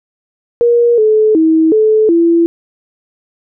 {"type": "tone with pitch steps", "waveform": "sine", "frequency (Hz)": [474.3, 432.1, 320.3, 433.9, 336.5], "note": ["A#4", "A4", "E4", "A4", "E4"], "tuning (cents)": [30, -31, -50, -24, 36], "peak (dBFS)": -6, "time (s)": [0.61, 2.46], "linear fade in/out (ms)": 0, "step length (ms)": 370, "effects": []}